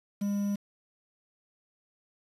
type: tone with quantisation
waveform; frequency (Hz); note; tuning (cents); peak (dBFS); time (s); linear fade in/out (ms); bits
triangle; 202.4; G#3; -44; -25; 0.21-0.56; 10; 8
effects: resampled to 32000 Hz